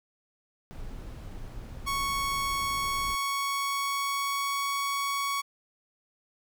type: noise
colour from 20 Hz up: brown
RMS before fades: -40 dBFS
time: 0.71-3.15 s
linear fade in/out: 0 ms
type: tone with pitch glide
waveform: sawtooth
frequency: 1108.7 to 1117.7 Hz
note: C#6 to C#6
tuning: 0 to +14 cents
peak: -24 dBFS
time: 1.86-5.42 s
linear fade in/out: 20 ms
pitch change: +14 cents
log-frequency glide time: 2.75-4.7 s
effects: none